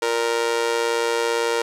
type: tone with amplitude modulation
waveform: sawtooth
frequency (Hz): 466.2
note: A#4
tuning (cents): 0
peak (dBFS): -12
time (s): 0.02-1.62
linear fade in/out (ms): 5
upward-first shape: sine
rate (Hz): 118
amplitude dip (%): 80
effects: low-pass 9000 Hz 12 dB/octave + 9-bit